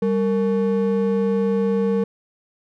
triangle ring-modulated tone, 328.4 Hz, E4, 6 cents flat, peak -12 dBFS, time 0.02-2.04 s, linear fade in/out 5 ms, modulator 132 Hz, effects none

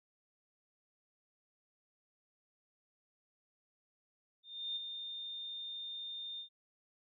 sine tone with ADSR envelope, 3626 Hz, A#7, 49 cents flat, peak -35 dBFS, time 4.43-6.49 s, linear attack 330 ms, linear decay 22 ms, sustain -6 dB, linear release 97 ms, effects none

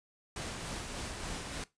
pink noise with tremolo, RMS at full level -39 dBFS, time 0.36-1.64 s, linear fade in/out 2 ms, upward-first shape sine, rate 3.4 Hz, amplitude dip 30%, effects noise-tail reverb RT60 0.2 s tail -19 dB re dry + resampled to 22050 Hz

